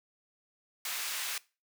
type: high-pass noise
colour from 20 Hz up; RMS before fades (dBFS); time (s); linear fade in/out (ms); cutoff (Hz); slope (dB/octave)
pink; -36; 0.85-1.38; 2; 1600; 12
effects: noise-tail reverb RT60 0.3 s tail -21 dB re dry